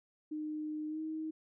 sine tone with pitch glide, 306 to 315 Hz, D#4 to D#4, -29 to +21 cents, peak -36 dBFS, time 0.31-1.31 s, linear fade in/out 10 ms, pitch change +50 cents, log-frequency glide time 0.88-1 s, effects none

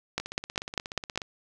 two click trains, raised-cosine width 0.2 ms, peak -19 / -10 dBFS, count 18 / 6, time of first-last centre 0.2-1.218 / 0.18-1.176 s, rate 16.7 / 5.02 Hz, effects none

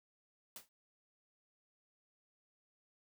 white noise with exponential decay, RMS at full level -45 dBFS, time 0.56-0.69 s, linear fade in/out 1 ms, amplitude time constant 28 ms, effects none

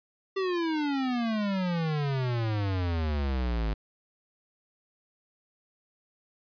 square exponential sweep, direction down, 392 to 51.91 Hz, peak -27 dBFS, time 0.36-3.74 s, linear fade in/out 10 ms, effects resampled to 11025 Hz

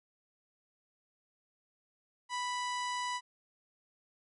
harmonic tone with a mistuned harmonic, 987.8 Hz, B5, in tune, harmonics 1 / 2 / 3 / 4 / 5 / 6 / 7 / 8 / 9 / 10, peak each -35 / -41 / -45 / -47 / -49 / -51 / -52 / -53 / -54 / -55 dBFS, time 2.29-3.21 s, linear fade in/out 50 ms, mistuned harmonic 9, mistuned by +17 cents, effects none

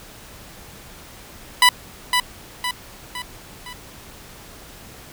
15% pulse tone with echo, 991 Hz, B5, 6 cents sharp, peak -3 dBFS, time 1.62-1.69 s, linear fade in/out 2 ms, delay 510 ms, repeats 4, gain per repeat -6 dB, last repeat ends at 3.73 s, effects pink hiss -42 dBFS RMS until 5.12 s

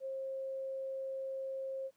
sine tone, 534 Hz, C5, 35 cents sharp, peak -37 dBFS, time 0-1.91 s, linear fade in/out 50 ms, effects pink hiss -75 dBFS RMS until 1.96 s + high-pass 150 Hz 12 dB/octave

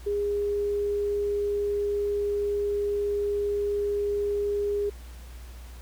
sine tone, 408.9 Hz, G#4, 27 cents flat, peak -24 dBFS, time 0.06-4.9 s, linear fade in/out 10 ms, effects added 60 Hz sine -40 dBFS peak until 5.81 s + pink hiss -52 dBFS RMS until 5.81 s

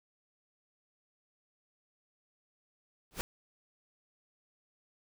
pink noise with exponential growth, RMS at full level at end -30 dBFS, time 3.11-3.21 s, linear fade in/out 0 ms, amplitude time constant 20 ms, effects none

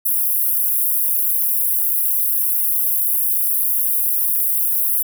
pink high-pass noise, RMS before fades -18 dBFS, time 0.05-5.03 s, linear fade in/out 10 ms, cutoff 11000 Hz, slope 48 dB/octave, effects none

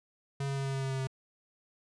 square tone with pitch steps, 138.59 / 137.71 / 136.84 / 135.97 / 135.11 / 134.26 / 133.41 / 132.56 Hz, C#3 / C#3 / C#3 / C#3 / C#3 / C3 / C3 / C3, 0 / -11 / -22 / -33 / -44 / +45 / +34 / +23 cents, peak -32 dBFS, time 0.4-1.072 s, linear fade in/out 5 ms, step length 84 ms, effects resampled to 22050 Hz

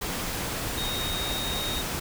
sine tone in noise, 3729 Hz, A#7, in tune, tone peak -31 dBFS, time 0.77-1.82 s, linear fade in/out 10 ms, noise pink, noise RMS -31 dBFS, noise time 0.01-2 s, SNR -3 dB, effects none

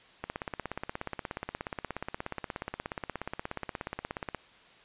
click train, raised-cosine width 0.5 ms, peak -19 dBFS, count 70, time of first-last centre 0.24-4.347 s, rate 16.8 Hz, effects white hiss -57 dBFS RMS until 4.84 s + resampled to 8000 Hz

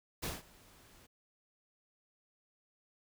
pink noise with ADSR envelope, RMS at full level -37 dBFS, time 0.22-1.07 s, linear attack 19 ms, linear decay 180 ms, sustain -24 dB, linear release 14 ms, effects none

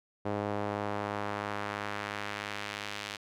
sawtooth tone with band-pass filter sweep, 103 Hz, G#2, 14 cents flat, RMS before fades -36 dBFS, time 0.25-3.17 s, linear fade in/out 10 ms, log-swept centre 570 to 3300 Hz, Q 0.93, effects none

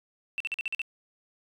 sine tone bursts, 2681 Hz, E7, 29 cents sharp, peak -27 dBFS, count 7, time 0.38-0.817 s, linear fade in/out 0 ms, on 23 ms, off 46 ms, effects tanh soft clip ceiling -23 dBFS

